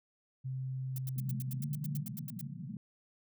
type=tone with pitch glide; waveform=sine; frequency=130.81 to 146.83 Hz; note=C3 to D3; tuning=0 to 0 cents; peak=-35 dBFS; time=0.44-2.04 s; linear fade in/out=20 ms; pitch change=+200 cents; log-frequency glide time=1.57-1.67 s
type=noise bursts; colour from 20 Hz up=violet; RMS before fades=-43 dBFS; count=14; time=0.96-2.412 s; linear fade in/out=2 ms; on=22 ms; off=88 ms
type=band-pass noise; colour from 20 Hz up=pink; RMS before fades=-43 dBFS; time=1.16-2.77 s; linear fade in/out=2 ms; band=120 to 230 Hz; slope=96 dB/octave
effects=none

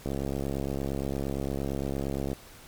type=click train; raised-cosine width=2 ms; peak=-18 dBFS; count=157; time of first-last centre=0.06-2.331 s; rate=68.7 Hz; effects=pink hiss -50 dBFS RMS until 2.67 s + MP3 96 kbps

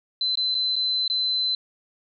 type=tone with dropouts; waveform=sine; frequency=4050 Hz; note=B7; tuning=43 cents sharp; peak=-21 dBFS; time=0.21-1.55 s; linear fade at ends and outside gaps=2 ms; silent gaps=0.355-0.373 / 0.545-0.55 / 0.757-0.763 / 1.079-1.099 s; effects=none

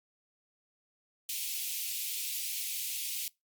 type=high-pass noise; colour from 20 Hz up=white; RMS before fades=-36 dBFS; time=1.29-3.28 s; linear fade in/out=2 ms; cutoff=2300 Hz; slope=48 dB/octave; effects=noise-tail reverb RT60 0.2 s tail -24 dB re dry + Opus 48 kbps

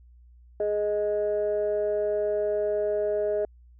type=tone pair together; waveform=sine; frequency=417 / 624.8 Hz; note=G#4 / D#5; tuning=+7 / +7 cents; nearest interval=perfect fifth; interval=700 cents; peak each=-25 dBFS; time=0.6-3.45 s; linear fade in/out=2 ms; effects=tanh soft clip ceiling -18 dBFS + added 60 Hz sine -50 dBFS peak until 3.79 s

